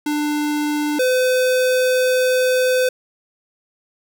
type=tone pair in turn; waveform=square; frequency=297.4 / 508.2 Hz; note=D4 / B4; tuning=+22 / +49 cents; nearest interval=major sixth; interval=927 cents; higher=second; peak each=-19 / -15 dBFS; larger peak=second; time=0.06-0.99 / 0.99-2.89 s; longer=second; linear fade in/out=5 ms; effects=none